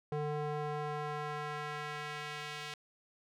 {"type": "tone with band-pass filter sweep", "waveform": "square", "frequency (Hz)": 149.2, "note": "D3", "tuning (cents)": 28, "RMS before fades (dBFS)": -39, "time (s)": [0.12, 2.74], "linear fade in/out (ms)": 2, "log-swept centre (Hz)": [490, 3100], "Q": 0.94, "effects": []}